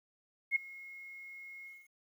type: tone with ADSR envelope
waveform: sine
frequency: 2161 Hz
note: C#7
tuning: 45 cents flat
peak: -24 dBFS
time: 0.51-1.89 s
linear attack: 47 ms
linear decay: 10 ms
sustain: -22 dB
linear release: 230 ms
effects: 11-bit